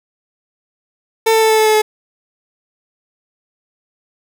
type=tone with pitch steps; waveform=30% pulse; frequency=447.3 / 444.2 / 441.1 / 438.1 / 435.1 / 432.1 / 429.1 Hz; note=A4 / A4 / A4 / A4 / A4 / A4 / A4; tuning=+28 / +16 / +4 / -7 / -19 / -31 / -43 cents; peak=-7 dBFS; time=1.26-1.82 s; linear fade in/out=10 ms; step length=80 ms; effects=none